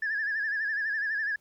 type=tone with vibrato; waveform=sine; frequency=1713 Hz; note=A6; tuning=47 cents flat; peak=-26 dBFS; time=0.02-1.36 s; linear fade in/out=5 ms; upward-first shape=sine; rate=12 Hz; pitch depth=82 cents each way; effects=tanh soft clip ceiling -23 dBFS + pink hiss -69 dBFS RMS until 1.4 s